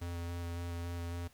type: tone with vibrato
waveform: square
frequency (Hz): 86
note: F2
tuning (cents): -26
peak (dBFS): -38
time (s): 0.01-1.28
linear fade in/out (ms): 10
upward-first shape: square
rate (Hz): 3.6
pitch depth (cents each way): 11
effects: pink hiss -65 dBFS RMS until 1.33 s